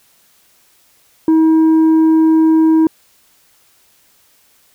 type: tone with tanh clipping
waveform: sine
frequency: 319.5 Hz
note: D#4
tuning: 46 cents sharp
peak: -8 dBFS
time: 1.28-2.87 s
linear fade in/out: 2 ms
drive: 4 dB
effects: white hiss -53 dBFS RMS until 4.74 s